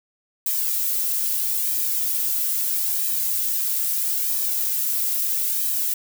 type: noise with flanger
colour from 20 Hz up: violet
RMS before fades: -23 dBFS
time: 0.46-5.94 s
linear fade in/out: 2 ms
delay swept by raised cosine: 1.4 to 2.8 ms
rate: 0.77 Hz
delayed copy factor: -0.75
effects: none